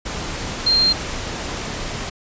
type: tone in noise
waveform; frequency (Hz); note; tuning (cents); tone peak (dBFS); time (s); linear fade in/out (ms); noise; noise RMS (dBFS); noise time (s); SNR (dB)
sine; 4186; C8; 0; -13; 0.66-0.93; 10; pink; -27; 0.05-2.1; +11
effects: resampled to 16000 Hz